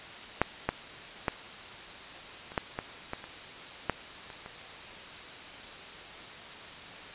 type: clicks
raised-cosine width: 0.5 ms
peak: -7 / -11 / -11 / -29 / -12 / -17 / -18 / -29 / -11 / -29 / -27 dBFS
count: 11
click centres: 0.416 / 0.69 / 1.282 / 2.519 / 2.578 / 2.789 / 3.134 / 3.241 / 3.897 / 4.302 / 4.461 s
effects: white hiss -44 dBFS RMS until 7.14 s + resampled to 8000 Hz